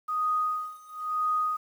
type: tone with tremolo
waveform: sine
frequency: 1244.5 Hz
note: D#6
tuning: in tune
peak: -23 dBFS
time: 0.08-1.57 s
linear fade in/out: 10 ms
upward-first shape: sine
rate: 1 Hz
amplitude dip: 95%
effects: 9-bit